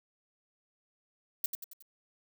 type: noise with echo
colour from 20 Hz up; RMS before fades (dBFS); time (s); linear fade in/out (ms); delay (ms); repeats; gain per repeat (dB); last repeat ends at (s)
violet; -30; 1.44-1.46; 2; 91; 4; -6; 1.824
effects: none